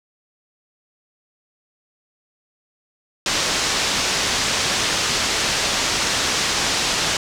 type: low-pass noise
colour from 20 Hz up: white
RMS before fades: -21 dBFS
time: 3.26-7.17 s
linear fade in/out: 2 ms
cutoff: 6600 Hz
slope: 24 dB/octave
effects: none